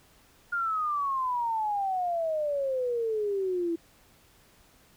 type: exponential sweep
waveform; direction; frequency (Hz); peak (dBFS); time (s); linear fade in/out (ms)
sine; down; 1423 to 329.6; -26; 0.52-3.76; 10
effects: pink hiss -60 dBFS RMS until 4.96 s